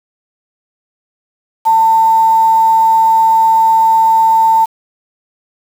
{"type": "tone with quantisation", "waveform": "sine", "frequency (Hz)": 896, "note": "A5", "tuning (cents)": 31, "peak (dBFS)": -6, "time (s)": [1.65, 4.66], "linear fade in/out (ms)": 20, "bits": 5, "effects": []}